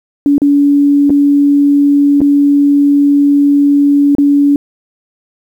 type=tone with dropouts; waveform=sine; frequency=285.3 Hz; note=C#4; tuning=50 cents sharp; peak=-5 dBFS; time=0.26-4.56 s; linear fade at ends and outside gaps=1 ms; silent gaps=0.381-0.418 / 1.096-1.103 / 2.206-2.215 / 4.151-4.183 s; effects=7-bit